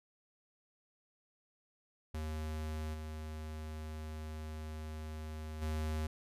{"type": "tone with level steps", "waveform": "square", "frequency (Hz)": 77.78, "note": "D#2", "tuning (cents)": 0, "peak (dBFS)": [-38, -42, -35], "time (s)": [2.14, 6.07], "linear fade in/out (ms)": 5, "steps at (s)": [2.93, 5.61], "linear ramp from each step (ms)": 20, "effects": ["resampled to 32000 Hz"]}